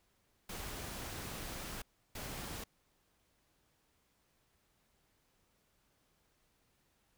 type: noise bursts at uneven times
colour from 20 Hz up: pink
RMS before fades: -44 dBFS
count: 2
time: 0.49-1.82 / 2.15-2.64 s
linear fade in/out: 5 ms
effects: pink hiss -75 dBFS RMS until 7.17 s